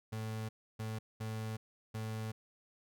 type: tone bursts at uneven times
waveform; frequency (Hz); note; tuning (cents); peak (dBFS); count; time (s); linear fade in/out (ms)
35% pulse; 110; A2; 0; -36; 4; 0.12-0.49 / 0.79-0.99 / 1.2-1.57 / 1.94-2.32; 10
effects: none